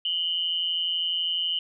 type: tone pair together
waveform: sine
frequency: 2900 / 3072 Hz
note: F#7 / G7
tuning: -35 / -36 cents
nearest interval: minor second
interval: 99 cents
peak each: -27 dBFS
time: 0.05-1.59 s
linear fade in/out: 2 ms
effects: none